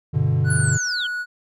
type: chord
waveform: triangle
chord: G major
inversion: none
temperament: equal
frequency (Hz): 98 / 123.47 / 146.83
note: G2 / B2 / D3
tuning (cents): 0 / 0 / 0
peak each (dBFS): -21 / -18 / -18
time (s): 0.13-0.78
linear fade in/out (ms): 20
type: tone with pitch glide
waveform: triangle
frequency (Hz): 1480 to 1464.7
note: F#6 to F#6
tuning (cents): 0 to -18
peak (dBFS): -22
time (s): 0.44-1.26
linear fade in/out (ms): 50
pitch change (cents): -18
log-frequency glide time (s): 0.83-1.01
type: linear sweep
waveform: sine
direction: down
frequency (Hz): 10330 to 2960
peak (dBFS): -24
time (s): 0.5-1.07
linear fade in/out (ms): 5
effects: tanh soft clip ceiling -6 dBFS